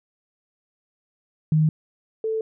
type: tone pair in turn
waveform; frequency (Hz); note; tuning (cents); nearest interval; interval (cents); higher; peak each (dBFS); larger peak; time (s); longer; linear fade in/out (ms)
sine; 155.56 / 441.6; D#3 / A4; 0 / +6; octave + tritone; 1806; second; -15 / -22; first; 1.52-1.69 / 2.24-2.41; neither; 2
effects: none